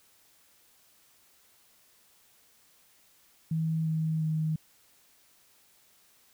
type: tone with pitch steps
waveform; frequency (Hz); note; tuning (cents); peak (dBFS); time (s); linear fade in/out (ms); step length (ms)
sine; 160.6 / 158.85 / 157.11; E3 / D#3 / D#3; -45 / +36 / +17; -26; 3.51-4.56; 5; 350
effects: white hiss -63 dBFS RMS until 6.33 s